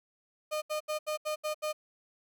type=tone bursts; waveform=35% pulse; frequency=611 Hz; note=D#5; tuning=32 cents flat; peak=-29 dBFS; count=7; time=0.51-1.73 s; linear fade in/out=20 ms; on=110 ms; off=75 ms; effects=none